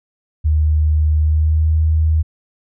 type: tone with pitch glide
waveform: sine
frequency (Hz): 76.8 to 78.87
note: D#2 to D#2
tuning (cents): -22 to +24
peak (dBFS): -11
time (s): 0.44-2.23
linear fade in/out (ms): 20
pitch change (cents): +46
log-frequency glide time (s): 1.19-1.7
effects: none